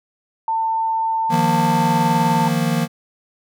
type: tone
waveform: sine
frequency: 896 Hz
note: A5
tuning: 31 cents sharp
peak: -17 dBFS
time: 0.48-2.48 s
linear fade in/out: 2 ms
type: chord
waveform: square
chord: Eb suspended second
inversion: none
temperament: just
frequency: 155.56 / 175.01 / 233.3 Hz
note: Eb3 / F3 / Bb3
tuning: 0 / +4 / +2 cents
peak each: -22 dBFS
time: 1.29-2.88 s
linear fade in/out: 50 ms
effects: none